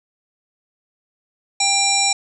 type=harmonic tone; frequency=792 Hz; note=G5; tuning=18 cents sharp; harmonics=1 / 3 / 5 / 7 / 9 / 10; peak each=-22 / -22 / -22 / -22 / -22 / -22 dBFS; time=1.6-2.13 s; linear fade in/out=5 ms; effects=none